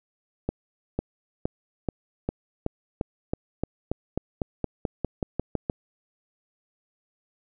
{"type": "accelerating click train", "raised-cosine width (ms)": 2, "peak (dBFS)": -12, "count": 19, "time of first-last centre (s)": [0.49, 5.698], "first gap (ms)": 500, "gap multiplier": 0.93, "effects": []}